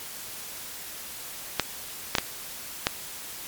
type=clicks; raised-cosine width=0.2 ms; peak=-3 dBFS; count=4; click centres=1.597 / 2.152 / 2.184 / 2.869 s; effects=white hiss -39 dBFS RMS until 3.47 s + MP3 96 kbps